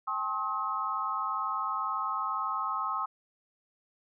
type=tone cluster; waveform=sine; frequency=789 / 869 / 1067 / 1275 Hz; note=G5 / A5 / C6 / D#6; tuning=+11 / -22 / +34 / +42 cents; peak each=-40 / -40 / -33 / -32 dBFS; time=0.07-3.06 s; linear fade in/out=10 ms; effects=none